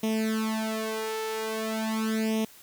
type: tone with flanger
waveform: sawtooth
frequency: 220 Hz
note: A3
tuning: in tune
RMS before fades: -29 dBFS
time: 0.03-2.45 s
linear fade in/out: 5 ms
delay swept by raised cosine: 0.33 to 2.23 ms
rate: 0.42 Hz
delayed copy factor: +1
effects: white hiss -52 dBFS RMS until 2.62 s